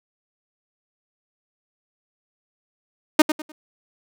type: tone with echo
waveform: sawtooth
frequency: 307.2 Hz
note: D#4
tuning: 22 cents flat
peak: -4 dBFS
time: 3.19-3.22 s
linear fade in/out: 5 ms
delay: 100 ms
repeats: 3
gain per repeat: -11 dB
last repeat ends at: 3.52 s
effects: none